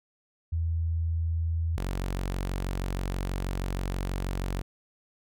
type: tone pair in turn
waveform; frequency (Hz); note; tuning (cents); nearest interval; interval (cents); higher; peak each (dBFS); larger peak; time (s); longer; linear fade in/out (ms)
sine / sawtooth; 82.41 / 46.25; E2 / F#1; 0 / 0; minor seventh; 1000; first; -25; neither; 0.52-1.77 / 1.77-4.62; second; 10
effects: none